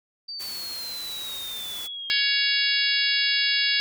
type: exponential sweep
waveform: sine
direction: down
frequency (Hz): 4657 to 3147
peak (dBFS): -32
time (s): 0.28-2.21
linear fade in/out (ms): 10
type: noise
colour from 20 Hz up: white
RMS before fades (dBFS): -39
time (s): 0.39-1.88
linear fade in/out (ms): 20
type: harmonic tone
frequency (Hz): 560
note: C#5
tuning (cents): +18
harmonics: 3 / 4 / 5 / 6 / 7 / 8 / 9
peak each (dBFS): -28 / -28 / -28 / -28 / -28 / -28 / -28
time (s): 2.1-3.8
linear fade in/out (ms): 0
effects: none